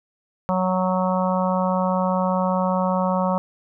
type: harmonic tone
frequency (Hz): 185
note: F#3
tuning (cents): 0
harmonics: 1 / 3 / 4 / 5 / 6 / 7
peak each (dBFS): -22 / -24 / -29 / -26 / -28 / -32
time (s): 0.49-3.38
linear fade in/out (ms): 0
effects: none